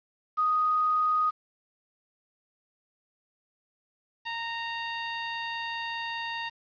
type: tone pair in turn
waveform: sine / 15% pulse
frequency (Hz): 1244.5 / 925.1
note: D#6 / A#5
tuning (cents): 0 / -13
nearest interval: perfect fourth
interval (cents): 513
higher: first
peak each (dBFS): -22 / -25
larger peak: first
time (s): 0.37-1.31 / 4.25-6.5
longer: second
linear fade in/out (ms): 20
effects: resampled to 11025 Hz + 9-bit